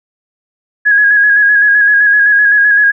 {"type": "tone with vibrato", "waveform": "sine", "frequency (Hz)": 1661.2, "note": "G#6", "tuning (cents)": 0, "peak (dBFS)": -5, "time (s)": [0.85, 2.92], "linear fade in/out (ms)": 20, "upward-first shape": "square", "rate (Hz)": 7.8, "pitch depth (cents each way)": 29, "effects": []}